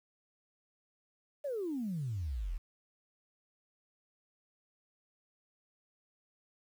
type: exponential sweep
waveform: sine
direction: down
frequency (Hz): 602 to 35.62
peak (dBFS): -33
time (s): 1.44-2.58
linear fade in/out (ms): 10
effects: tanh soft clip ceiling -29 dBFS + 10-bit